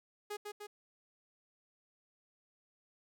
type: tone with echo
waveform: sawtooth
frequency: 415.3 Hz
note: G#4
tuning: in tune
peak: -35 dBFS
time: 0.3-0.37 s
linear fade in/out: 10 ms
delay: 150 ms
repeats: 2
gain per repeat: -3 dB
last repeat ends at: 0.67 s
effects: none